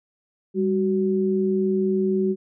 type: tone pair together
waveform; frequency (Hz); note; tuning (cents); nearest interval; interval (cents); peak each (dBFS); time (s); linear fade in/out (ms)
sine; 198.65 / 375; G3 / F#4; +23 / +23; major seventh; 1100; -22 / -21; 0.54-2.36; 50
effects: none